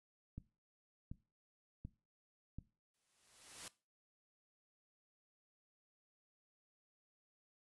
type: click train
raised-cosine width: 5 ms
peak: -34 dBFS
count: 4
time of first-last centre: 0.38-2.586 s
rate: 1.36 Hz
type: noise with exponential growth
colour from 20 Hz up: white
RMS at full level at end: -47 dBFS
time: 2.94-3.68 s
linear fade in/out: 2 ms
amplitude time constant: 160 ms
effects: noise-tail reverb RT60 0.3 s tail -18 dB re dry + resampled to 24000 Hz